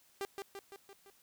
sawtooth tone with echo, 395.3 Hz, G4, 15 cents sharp, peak -32 dBFS, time 0.21-0.25 s, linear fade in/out 0 ms, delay 170 ms, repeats 5, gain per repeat -4 dB, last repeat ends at 1.1 s, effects white hiss -67 dBFS RMS until 1.22 s

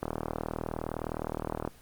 click train, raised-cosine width 1 ms, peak -17 dBFS, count 66, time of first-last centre 0.03-1.676 s, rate 39.5 Hz, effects pink hiss -56 dBFS RMS until 1.81 s + Opus 24 kbps

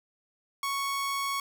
sawtooth tone, 1108.7 Hz, C#6, in tune, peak -25 dBFS, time 0.63-1.4 s, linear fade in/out 2 ms, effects none

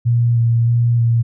sine tone with vibrato, 117.6 Hz, A#2, 16 cents sharp, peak -11 dBFS, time 0.05-1.23 s, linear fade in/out 20 ms, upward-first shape square, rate 1.6 Hz, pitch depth 15 cents each way, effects none

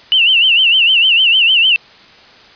sine tone with vibrato, 2885 Hz, F#7, 44 cents flat, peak -7 dBFS, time 0.12-1.76 s, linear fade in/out 0 ms, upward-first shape sine, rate 6.6 Hz, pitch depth 140 cents each way, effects white hiss -41 dBFS RMS until 2.55 s + resampled to 11025 Hz

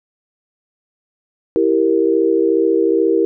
sine chord, E diminished, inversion none, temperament equal, 329.6 / 392 / 466.2 Hz, E4 / G4 / Bb4, 0 / 0 / 0 cents, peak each -16 dBFS, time 1.56-3.25 s, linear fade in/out 0 ms, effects none

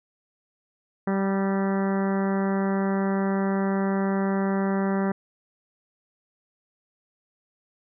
harmonic tone with a mistuned harmonic, 194.6 Hz, G3, 12 cents flat, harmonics 1 / 2 / 3 / 4 / 5 / 6 / 7 / 8 / 9 / 10, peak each -23 / -29 / -33 / -35 / -37 / -39 / -40 / -41 / -42 / -43 dBFS, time 1.07-5.12 s, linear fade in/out 5 ms, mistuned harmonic 6, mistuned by +29 cents, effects none

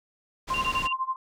pink low-pass noise, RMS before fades -36 dBFS, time 0.47-0.88 s, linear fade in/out 20 ms, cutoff 6800 Hz, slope 12 dB/octave
sine tone with tremolo, 1046.5 Hz, C6, in tune, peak -23 dBFS, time 0.5-1.16 s, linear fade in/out 2 ms, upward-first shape sine, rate 12 Hz, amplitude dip 90%
sine tone bursts, 2777 Hz, F7, 10 cents flat, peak -27 dBFS, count 4, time 0.54-0.927 s, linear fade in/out 2 ms, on 72 ms, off 33 ms
effects none

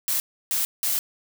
blue noise bursts at uneven times, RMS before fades -24 dBFS, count 3, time 0.08-0.2 / 0.51-0.65 / 0.83-0.99 s, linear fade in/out 0 ms, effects none

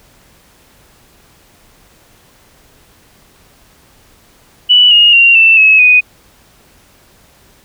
sine tone with pitch steps, 2960 / 2859 / 2762 / 2668 / 2577 / 2489 Hz, F#7 / F7 / F7 / E7 / E7 / D#7, 0 / +40 / -20 / +20 / -40 / 0 cents, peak -3 dBFS, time 4.69-6.01 s, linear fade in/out 20 ms, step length 220 ms, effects pink hiss -47 dBFS RMS until 7.64 s

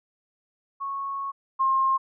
sine tone pair in turn, 1102 / 1065.7 Hz, C#6 / C6, -11 / +31 cents, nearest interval minor second, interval 58 cents, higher first, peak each -28 / -19 dBFS, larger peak second, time 0.8-1.32 / 1.59-1.98 s, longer first, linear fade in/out 20 ms, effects none

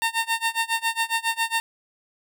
15% pulse tone with tremolo, 911 Hz, A#5, 40 cents flat, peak -13 dBFS, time 0.02-1.6 s, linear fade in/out 0 ms, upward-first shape sine, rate 7.3 Hz, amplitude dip 95%, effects none

